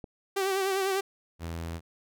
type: click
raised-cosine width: 2 ms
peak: -28 dBFS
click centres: 0.042 s
type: tone with vibrato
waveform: sawtooth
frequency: 386 Hz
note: G4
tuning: 27 cents flat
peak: -22 dBFS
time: 0.36-1.01 s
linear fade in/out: 10 ms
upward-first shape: triangle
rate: 10 Hz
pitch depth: 58 cents each way
type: tone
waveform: sawtooth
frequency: 83.2 Hz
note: E2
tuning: 17 cents sharp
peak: -30 dBFS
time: 1.39-1.81 s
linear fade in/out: 50 ms
effects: none